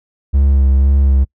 triangle tone with vibrato, 68.2 Hz, C#2, 28 cents flat, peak -6 dBFS, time 0.33-1.25 s, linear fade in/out 20 ms, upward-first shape sine, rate 2 Hz, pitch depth 28 cents each way, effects noise-tail reverb RT60 0.1 s tail -26 dB re dry

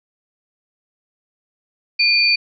sine tone pair together, 2417 / 4563 Hz, D7 / C#8, +49 / +49 cents, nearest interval major seventh, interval 1100 cents, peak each -15 / -15 dBFS, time 1.99-2.36 s, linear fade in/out 10 ms, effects none

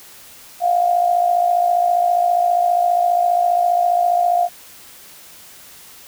sine tone with amplitude modulation, 704 Hz, F5, 14 cents sharp, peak -10 dBFS, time 0.6-4.49 s, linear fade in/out 50 ms, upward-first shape sine, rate 54.9 Hz, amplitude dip 65%, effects white hiss -42 dBFS RMS until 6.07 s

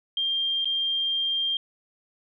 sine tone with dropouts, 3192 Hz, G7, 31 cents sharp, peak -23 dBFS, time 0.17-1.57 s, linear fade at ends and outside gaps 2 ms, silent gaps 0.646-0.655 s, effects none

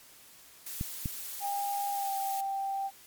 blue noise, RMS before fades -40 dBFS, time 0.66-2.41 s, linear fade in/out 5 ms
clicks, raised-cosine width 5 ms, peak -20 dBFS, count 2, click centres 0.811 / 1.058 s
sine tone with pitch glide, 803 to 784.2 Hz, G5 to G5, +41 to 0 cents, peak -30 dBFS, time 1.4-2.91 s, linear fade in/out 50 ms, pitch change -41 cents, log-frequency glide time 1.92-2.13 s
effects white hiss -55 dBFS RMS until 3.06 s + MP3 96 kbps

